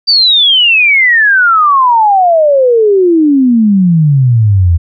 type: exponential sweep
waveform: sine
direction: down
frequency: 4700 to 81 Hz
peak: -4 dBFS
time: 0.07-4.78 s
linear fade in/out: 20 ms
effects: none